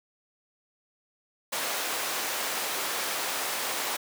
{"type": "high-pass noise", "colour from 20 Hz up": "pink", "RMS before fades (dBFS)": -31, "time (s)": [1.52, 3.97], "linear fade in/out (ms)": 10, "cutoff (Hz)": 570, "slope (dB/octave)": 12, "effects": []}